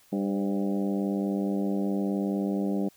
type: harmonic tone with a mistuned harmonic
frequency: 99.1 Hz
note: G2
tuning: 19 cents sharp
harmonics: 2 / 3 / 4 / 5 / 6 / 7 / 8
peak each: -27 / -31 / -35 / -38 / -40 / -43 / -45 dBFS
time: 0.12-2.89 s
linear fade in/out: 10 ms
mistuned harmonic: 5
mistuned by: +50 cents
effects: white hiss -60 dBFS RMS until 2.96 s